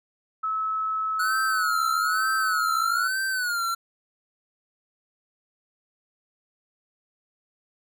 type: tone with pitch glide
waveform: sine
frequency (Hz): 1297 to 1361.5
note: E6 to F6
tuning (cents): -28 to -44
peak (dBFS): -24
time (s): 0.43-3.08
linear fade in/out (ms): 10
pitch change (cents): +84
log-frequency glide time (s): 2.79-2.96
type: tone with vibrato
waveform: square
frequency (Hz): 1456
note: F#6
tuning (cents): -28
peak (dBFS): -25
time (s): 1.19-3.75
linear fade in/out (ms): 10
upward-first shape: sine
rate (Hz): 1.1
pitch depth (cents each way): 120
effects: none